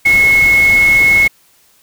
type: tone in noise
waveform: sine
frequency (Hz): 2180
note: C#7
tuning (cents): -29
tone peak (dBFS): -6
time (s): 0.05-1.28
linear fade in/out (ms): 10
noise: pink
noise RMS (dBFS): -23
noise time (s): 0.05-1.28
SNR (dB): +14
effects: white hiss -51 dBFS RMS until 1.82 s